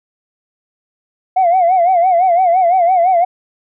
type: tone with vibrato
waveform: sine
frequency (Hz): 717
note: F5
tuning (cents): +45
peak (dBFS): -7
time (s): 1.36-3.25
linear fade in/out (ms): 10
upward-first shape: sine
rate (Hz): 5.9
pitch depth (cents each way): 110
effects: tanh soft clip ceiling -5 dBFS